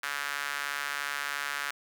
sawtooth tone with high-pass filter, 143 Hz, D3, 46 cents flat, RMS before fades -34 dBFS, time 0.03-1.71 s, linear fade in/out 5 ms, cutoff 1500 Hz, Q 2.4, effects none

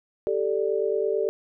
sine chord, G suspended second, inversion none, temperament just, 392 / 441 / 588 Hz, G4 / A4 / D5, 0 / +4 / +2 cents, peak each -26 / -25 / -29 dBFS, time 0.27-1.29 s, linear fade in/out 0 ms, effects none

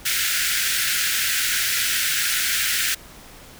pink high-pass noise, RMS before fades -22 dBFS, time 0.05-2.95 s, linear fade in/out 10 ms, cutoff 1400 Hz, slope 96 dB/octave, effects pink hiss -44 dBFS RMS until 3.59 s

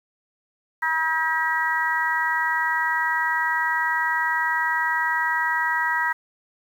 harmonic tone, 320 Hz, D#4, 49 cents sharp, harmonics 3 / 4 / 5 / 6, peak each -25 / -30 / -26 / -24 dBFS, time 0.82-6.13 s, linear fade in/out 10 ms, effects 8-bit

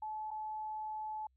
sine tone with dropouts, 862 Hz, A5, 36 cents flat, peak -38 dBFS, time 0.02-1.27 s, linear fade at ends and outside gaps 5 ms, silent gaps 0.307-0.312 s, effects added 64 Hz sine -70 dBFS peak until 1.36 s

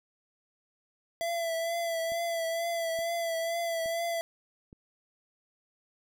square tone with vibrato, 669 Hz, E5, 25 cents sharp, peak -30 dBFS, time 1.21-4.21 s, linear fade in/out 0 ms, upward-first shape triangle, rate 2.2 Hz, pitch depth 39 cents each way
click train, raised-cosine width 3 ms, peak -37 dBFS, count 4, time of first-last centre 2.12-4.729 s, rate 1.15 Hz
effects none

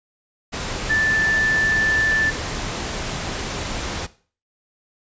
sine tone in noise, 1760 Hz, A6, in tune, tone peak -16 dBFS, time 0.89-2.31 s, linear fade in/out 20 ms, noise pink, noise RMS -27 dBFS, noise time 0.52-4.07 s, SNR +8 dB, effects noise-tail reverb RT60 0.4 s tail -17 dB re dry + resampled to 16000 Hz

